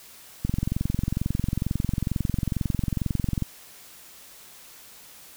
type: click train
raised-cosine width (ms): 5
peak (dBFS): -12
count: 67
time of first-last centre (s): 0.45-3.423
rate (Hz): 22.2
effects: white hiss -48 dBFS RMS until 5.36 s